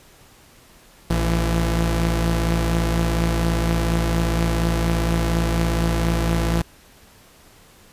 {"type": "tone pair together", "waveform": "sawtooth", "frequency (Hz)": [57.27, 167.6], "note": ["A#1", "E3"], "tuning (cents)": [-30, 29], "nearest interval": "octave + perfect fifth", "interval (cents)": 1859, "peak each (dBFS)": [-16, -18], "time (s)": [1.1, 6.62], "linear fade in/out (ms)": 5, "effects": ["pink hiss -50 dBFS RMS until 7.92 s", "resampled to 32000 Hz"]}